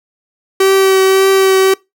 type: tone with vibrato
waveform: 45% pulse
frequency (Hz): 384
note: G4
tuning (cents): -36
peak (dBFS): -7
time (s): 0.6-1.74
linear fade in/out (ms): 5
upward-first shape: triangle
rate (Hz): 1.8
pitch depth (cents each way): 15
effects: noise-tail reverb RT60 0.2 s tail -23 dB re dry